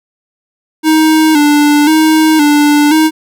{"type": "tone with vibrato", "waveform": "square", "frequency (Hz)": 304, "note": "D#4", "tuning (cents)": -40, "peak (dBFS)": -6, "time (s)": [0.83, 3.11], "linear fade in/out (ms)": 50, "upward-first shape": "square", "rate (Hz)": 0.96, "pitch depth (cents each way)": 58, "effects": []}